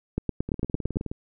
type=two click trains; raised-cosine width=3 ms; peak=-12 / -19 dBFS; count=8 / 13; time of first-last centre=0.18-0.969 / 0.49-1.115 s; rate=8.87 / 19.2 Hz; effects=none